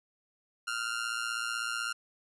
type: tone with amplitude modulation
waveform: sawtooth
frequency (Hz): 1396.9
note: F6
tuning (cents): 0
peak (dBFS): -25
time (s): 0.67-1.93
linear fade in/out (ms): 10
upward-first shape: sine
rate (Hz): 116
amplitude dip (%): 75
effects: resampled to 24000 Hz